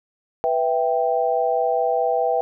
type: chord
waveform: sine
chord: E minor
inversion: second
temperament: equal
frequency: 493.9 / 659.3 / 784 Hz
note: B4 / E5 / G5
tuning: 0 / 0 / 0 cents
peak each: -22 dBFS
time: 0.44-2.41 s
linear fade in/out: 0 ms
effects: none